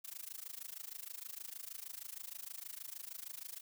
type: noise with amplitude modulation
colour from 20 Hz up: blue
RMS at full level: -44 dBFS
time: 0.04-3.61 s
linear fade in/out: 10 ms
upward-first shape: sine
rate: 26.4 Hz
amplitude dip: 95%
effects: none